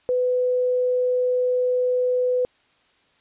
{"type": "tone", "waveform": "sine", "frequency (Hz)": 500, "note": "B4", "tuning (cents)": 21, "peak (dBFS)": -18, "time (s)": [0.09, 2.45], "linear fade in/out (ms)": 0, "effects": ["white hiss -61 dBFS RMS until 3.2 s", "resampled to 8000 Hz"]}